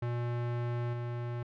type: tone with level steps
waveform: square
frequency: 120 Hz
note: B2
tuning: 49 cents flat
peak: -32 / -35 dBFS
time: 0.02-1.43 s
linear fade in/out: 5 ms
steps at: 0.93 s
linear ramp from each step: 5 ms
effects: low-pass 2000 Hz 12 dB/octave